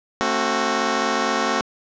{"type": "chord", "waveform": "10% pulse", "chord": "F# diminished", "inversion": "first", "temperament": "just", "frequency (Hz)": [222, 266.4, 370], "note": ["A3", "C4", "F#4"], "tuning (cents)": [16, 31, 0], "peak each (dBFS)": -16, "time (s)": [0.21, 1.61], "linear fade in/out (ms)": 0, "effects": ["resampled to 16000 Hz", "8-bit"]}